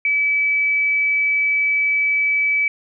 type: tone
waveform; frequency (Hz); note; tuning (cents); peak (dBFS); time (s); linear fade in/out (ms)
sine; 2296; D7; -40; -15; 0.05-2.68; 2
effects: none